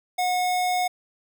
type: tone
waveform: square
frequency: 727 Hz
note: F#5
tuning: 31 cents flat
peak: -22 dBFS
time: 0.18-0.88 s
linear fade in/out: 10 ms
effects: none